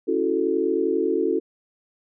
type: chord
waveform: sine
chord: F# minor seventh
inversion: second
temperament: equal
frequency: 277.2 / 329.6 / 370 / 440 Hz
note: C#4 / E4 / F#4 / A4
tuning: 0 / 0 / 0 / 0 cents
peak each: -28 / -25 / -24 / -24 dBFS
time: 0.07-1.4 s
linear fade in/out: 20 ms
effects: none